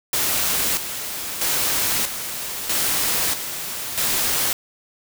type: noise with tremolo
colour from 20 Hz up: white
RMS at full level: -21 dBFS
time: 0.13-4.53 s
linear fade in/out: 2 ms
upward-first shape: square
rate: 0.78 Hz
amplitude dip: 60%
effects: none